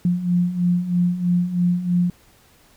sine beating tone pair, 174.61 / 177.71 Hz, F3 / F3, 0 / +30 cents, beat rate 3.1 Hz, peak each -23 / -18 dBFS, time 0.05-2.1 s, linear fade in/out 2 ms, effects pink hiss -54 dBFS RMS until 2.76 s

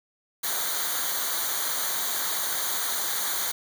white noise with comb filter, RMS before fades -28 dBFS, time 0.43-3.52 s, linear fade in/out 10 ms, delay 0.38 ms, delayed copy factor -0.8, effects none

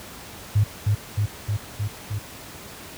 sine tone with echo, 103.83 Hz, G#2, in tune, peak -14 dBFS, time 0.55-0.64 s, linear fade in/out 10 ms, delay 310 ms, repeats 5, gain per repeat -2 dB, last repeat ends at 2.19 s, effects pink hiss -40 dBFS RMS until 2.97 s + high-pass 60 Hz 12 dB/octave

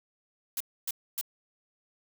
blue noise bursts, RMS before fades -32 dBFS, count 3, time 0.57-1.212 s, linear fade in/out 2 ms, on 34 ms, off 270 ms, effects none

